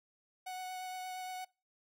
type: tone with vibrato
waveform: 45% pulse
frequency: 740 Hz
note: F#5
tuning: in tune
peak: -40 dBFS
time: 0.46-1.45 s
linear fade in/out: 10 ms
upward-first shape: triangle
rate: 8.6 Hz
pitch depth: 13 cents each way
effects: noise-tail reverb RT60 0.3 s tail -23 dB re dry